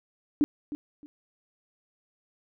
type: tone with echo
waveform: sine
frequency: 293.7 Hz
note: D4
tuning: in tune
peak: -18 dBFS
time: 0.41-0.44 s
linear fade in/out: 0 ms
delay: 310 ms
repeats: 2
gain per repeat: -13 dB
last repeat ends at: 1.06 s
effects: none